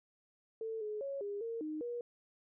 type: tone with pitch steps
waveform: sine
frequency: 446.2 / 424.1 / 553 / 406.4 / 459.2 / 308.2 / 479.1 Hz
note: A4 / G#4 / C#5 / G#4 / A#4 / D#4 / A#4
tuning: +24 / +36 / -4 / -38 / -26 / -16 / +47 cents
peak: -37 dBFS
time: 0.61-2.01 s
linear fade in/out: 2 ms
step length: 200 ms
effects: none